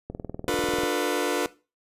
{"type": "click train", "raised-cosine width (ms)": 2, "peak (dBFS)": -20, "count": 16, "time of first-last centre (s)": [0.1, 0.835], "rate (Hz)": 20.4}
{"type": "chord", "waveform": "sawtooth", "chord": "B half-diminished seventh", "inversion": "first", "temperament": "just", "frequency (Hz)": [296.3, 355.6, 444.5, 493.9], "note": ["D4", "F4", "A4", "B4"], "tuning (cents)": [15, 31, 18, 0], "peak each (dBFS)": -25, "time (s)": [0.48, 1.46], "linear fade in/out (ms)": 0}
{"effects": ["noise-tail reverb RT60 0.3 s tail -18 dB re dry", "resampled to 32000 Hz"]}